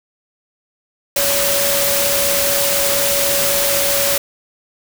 sine tone in noise, 563 Hz, C#5, 27 cents sharp, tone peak -20 dBFS, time 1.16-4.18 s, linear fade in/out 5 ms, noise white, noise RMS -17 dBFS, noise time 1.16-4.18 s, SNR -6 dB, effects none

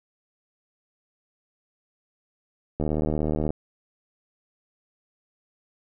click train, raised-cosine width 2 ms, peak -13 dBFS, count 55, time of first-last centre 2.8-3.505 s, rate 76.6 Hz, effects none

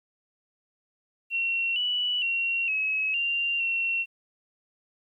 sine tone with pitch steps, 2729 / 2955 / 2741 / 2566 / 2778 / 2723 Hz, F7 / F#7 / F7 / E7 / F7 / F7, -41 / -3 / -33 / -47 / -10 / -44 cents, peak -24 dBFS, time 1.3-4.06 s, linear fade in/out 50 ms, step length 460 ms, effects 11-bit

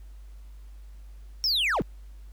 triangle linear sweep, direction down, 5570 to 77.78 Hz, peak -21 dBFS, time 1.44-1.82 s, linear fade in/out 0 ms, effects added 50 Hz sine -42 dBFS peak until 2.32 s + pink hiss -64 dBFS RMS until 2.32 s

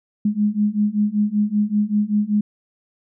sine beating tone pair, 206 / 211.2 Hz, G#3 / G#3, -14 / +29 cents, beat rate 5.2 Hz, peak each -20 / -19 dBFS, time 0.25-2.41 s, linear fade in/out 5 ms, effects none

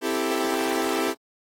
sawtooth chord, A minor seventh, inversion first, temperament equal, 261.6 / 329.6 / 392 / 440 Hz, C4 / E4 / G4 / A4, 0 / 0 / 0 / 0 cents, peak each -26 / -24 / -24 / -26 dBFS, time 0.01-1.15 s, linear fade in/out 50 ms, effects AAC 48 kbps

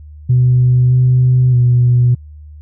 sine tone with pitch steps, 125.2 / 126.8 / 122.7 Hz, B2 / B2 / B2, +24 / +46 / -11 cents, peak -6 dBFS, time 0.29-2.15 s, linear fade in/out 10 ms, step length 620 ms, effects tanh soft clip ceiling -3 dBFS + added 75 Hz sine -32 dBFS peak until 2.61 s

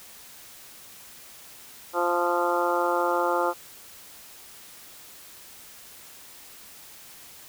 harmonic tone with a mistuned harmonic, 174.61 Hz, F3, in tune, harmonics 2 / 3 / 4 / 5 / 6 / 7 / 8, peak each -29 / -27 / -31 / -28 / -32 / -30 / -32 dBFS, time 1.93-3.54 s, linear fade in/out 50 ms, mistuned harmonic 8, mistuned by -17 cents, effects white hiss -47 dBFS RMS until 7.48 s

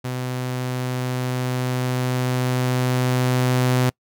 sawtooth tone with level ramp, 126.6 Hz, B2, 43 cents sharp, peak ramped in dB -21 to -12 dBFS, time 0.04-3.9 s, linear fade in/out 10 ms, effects noise-tail reverb RT60 0.1 s tail -26 dB re dry

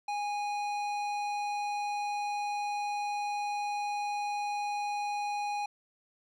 sine tone with tanh clipping, 824 Hz, G#5, 14 cents flat, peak -33 dBFS, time 0.08-5.66 s, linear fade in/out 5 ms, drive 15 dB, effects none

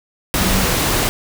sine tone in noise, 189.8 Hz, F#3, 44 cents sharp, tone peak -21 dBFS, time 0.39-0.64 s, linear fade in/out 0 ms, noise pink, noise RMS -17 dBFS, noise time 0.34-1.09 s, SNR -7 dB, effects none

